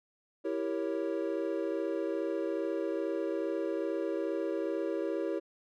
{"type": "chord", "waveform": "triangle", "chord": "E diminished seventh", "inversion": "none", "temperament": "equal", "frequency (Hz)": [329.6, 392, 466.2, 554.4], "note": ["E4", "G4", "Bb4", "Db5"], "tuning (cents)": [0, 0, 0, 0], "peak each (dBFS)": [-33, -34, -36, -35], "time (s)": [0.44, 5.4], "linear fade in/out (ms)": 20, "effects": []}